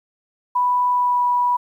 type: tone with pitch glide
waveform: sine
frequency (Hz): 987.8 to 978.7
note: B5 to B5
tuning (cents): 0 to -16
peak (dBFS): -15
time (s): 0.55-1.57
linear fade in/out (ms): 10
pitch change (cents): -16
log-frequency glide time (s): 0.9-1.24
effects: 9-bit